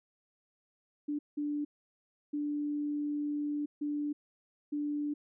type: tone bursts at uneven times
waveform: sine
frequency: 293.7 Hz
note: D4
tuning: in tune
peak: -31 dBFS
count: 5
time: 1.08-1.19 / 1.37-1.65 / 2.33-3.66 / 3.81-4.13 / 4.72-5.14 s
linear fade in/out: 10 ms
effects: none